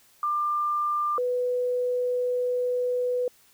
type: tone pair in turn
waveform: sine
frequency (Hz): 1193 / 495.4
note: D6 / B4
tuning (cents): +27 / +5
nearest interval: octave + minor third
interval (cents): 1522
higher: first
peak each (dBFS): -23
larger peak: neither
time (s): 0.23-1.18 / 1.18-3.28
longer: second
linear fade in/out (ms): 2
effects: white hiss -59 dBFS RMS until 3.53 s